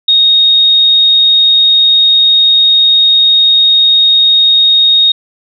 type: tone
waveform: sine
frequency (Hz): 3729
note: A#7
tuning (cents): 0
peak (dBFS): -4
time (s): 0.08-5.12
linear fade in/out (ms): 5
effects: none